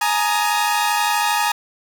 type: chord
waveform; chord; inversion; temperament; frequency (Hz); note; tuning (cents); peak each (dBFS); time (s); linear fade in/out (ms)
sawtooth; Ab suspended second; none; equal with one note detuned; 839.8 / 932.3 / 1244.5; Ab5 / Bb5 / Eb6; +19 / 0 / 0; -16 / -17 / -21; 0.01-1.52; 5
effects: none